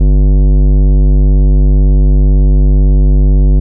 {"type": "tone with tanh clipping", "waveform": "sine", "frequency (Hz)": 49, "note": "G1", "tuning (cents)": 0, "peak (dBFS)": -6, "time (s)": [0, 3.6], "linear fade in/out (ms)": 10, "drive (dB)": 15, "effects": []}